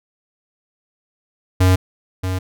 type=tone pair in turn; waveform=square; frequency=92.5 / 92.85 Hz; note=F#2 / F#2; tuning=0 / +7 cents; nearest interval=unison; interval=7 cents; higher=second; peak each=-11 / -20 dBFS; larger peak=first; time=1.6-1.76 / 2.23-2.39 s; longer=neither; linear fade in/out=10 ms; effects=none